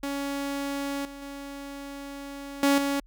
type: tone with level steps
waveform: sawtooth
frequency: 280 Hz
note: C#4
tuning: 18 cents sharp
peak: -25 / -36 / -33 / -15 / -21 dBFS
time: 0.03-3 s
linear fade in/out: 5 ms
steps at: 1.05 / 1.22 / 2.63 / 2.78 s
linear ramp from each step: 2 ms
effects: added 40 Hz sine -51 dBFS peak until 3.06 s